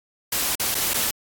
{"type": "noise with dropouts", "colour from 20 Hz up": "white", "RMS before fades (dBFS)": -23, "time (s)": [0.32, 1.11], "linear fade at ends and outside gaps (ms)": 5, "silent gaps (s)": [[0.554, 0.596], [0.746, 0.75], [0.936, 0.941]], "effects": ["AAC 64 kbps"]}